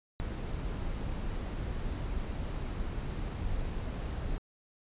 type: noise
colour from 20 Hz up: brown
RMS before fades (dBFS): -35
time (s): 0.2-4.38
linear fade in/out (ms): 0
effects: resampled to 8000 Hz